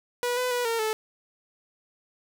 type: tone with pitch steps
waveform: sawtooth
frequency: 487.7 / 501 / 489.2 / 458.7 / 435.8 Hz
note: B4 / B4 / B4 / A#4 / A4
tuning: -22 / +25 / -16 / -28 / -17 cents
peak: -21 dBFS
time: 0.23-0.93 s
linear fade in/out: 0 ms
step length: 140 ms
effects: none